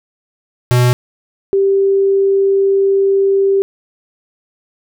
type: tone pair in turn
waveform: square / sine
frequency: 123.47 / 392 Hz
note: B2 / G4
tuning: 0 / 0 cents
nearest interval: octave + minor sixth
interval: 2000 cents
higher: second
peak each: -9 dBFS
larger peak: neither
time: 0.71-0.93 / 1.53-3.62 s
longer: second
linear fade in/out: 0 ms
effects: none